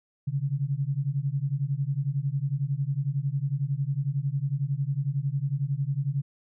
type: beating tone pair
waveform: sine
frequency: 133.8 / 144.8 Hz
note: C3 / D3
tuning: +39 / -24 cents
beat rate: 11 Hz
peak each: -28 dBFS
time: 0.27-6.22 s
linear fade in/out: 10 ms
effects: none